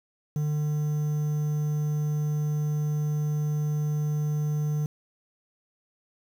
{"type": "tone with quantisation", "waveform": "triangle", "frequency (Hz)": 150, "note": "D3", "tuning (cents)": 37, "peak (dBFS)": -22, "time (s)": [0.36, 4.86], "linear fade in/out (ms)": 2, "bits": 8, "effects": []}